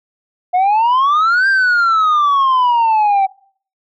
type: exponential two-way sweep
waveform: sine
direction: up then down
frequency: 709 to 1600 to 765 Hz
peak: -7 dBFS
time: 0.53-3.27 s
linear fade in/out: 20 ms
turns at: 1.48 s
effects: noise-tail reverb RT60 0.5 s tail -23 dB re dry + tanh soft clip ceiling -9 dBFS